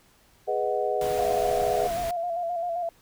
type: chord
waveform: sine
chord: G# minor seventh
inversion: none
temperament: equal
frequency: 415.3 / 493.9 / 622.3 / 740 Hz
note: G#4 / B4 / D#5 / F#5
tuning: 0 / 0 / 0 / 0 cents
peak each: -29 dBFS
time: 0.47-1.88 s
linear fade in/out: 20 ms
type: noise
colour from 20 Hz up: pink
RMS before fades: -37 dBFS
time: 1.01-2.11 s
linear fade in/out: 2 ms
type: tone with vibrato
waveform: sine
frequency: 690 Hz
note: F5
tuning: 21 cents flat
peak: -26 dBFS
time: 1.18-2.89 s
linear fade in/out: 2 ms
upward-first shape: square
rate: 7.6 Hz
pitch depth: 44 cents each way
effects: pink hiss -60 dBFS RMS until 3.01 s